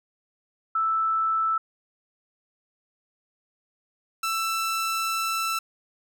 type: tone pair in turn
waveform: sine / sawtooth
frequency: 1318.5 / 1329.2 Hz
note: E6 / E6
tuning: 0 / +14 cents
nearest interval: unison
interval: 14 cents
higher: second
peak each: -21 dBFS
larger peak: neither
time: 0.75-1.58 / 4.23-5.59 s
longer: second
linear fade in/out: 5 ms
effects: none